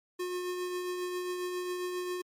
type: tone with tremolo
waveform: square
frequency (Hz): 360.3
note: F#4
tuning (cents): -46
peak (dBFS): -32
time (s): 0.19-2.22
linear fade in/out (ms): 10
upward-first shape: triangle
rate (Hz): 7.4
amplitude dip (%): 35
effects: MP3 64 kbps